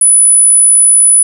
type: tone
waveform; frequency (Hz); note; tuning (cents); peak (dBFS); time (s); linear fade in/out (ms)
sine; 9956; D#9; 0; -3; 0.01-1.23; 5
effects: none